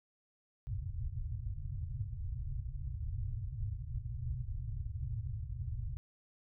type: low-pass noise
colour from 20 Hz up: white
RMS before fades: -39 dBFS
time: 0.67-5.97 s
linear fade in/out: 0 ms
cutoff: 130 Hz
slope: 96 dB/octave
effects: none